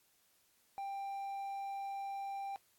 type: tone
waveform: triangle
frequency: 790 Hz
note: G5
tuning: 13 cents sharp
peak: -37 dBFS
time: 0.78-2.56 s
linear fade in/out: 0 ms
effects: white hiss -72 dBFS RMS until 2.78 s + AAC 64 kbps